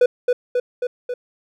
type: tone with echo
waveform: triangle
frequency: 493.9 Hz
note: B4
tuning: in tune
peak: -8 dBFS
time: 0.01-0.06 s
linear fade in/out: 5 ms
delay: 270 ms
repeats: 4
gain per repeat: -3 dB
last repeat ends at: 1.14 s
effects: none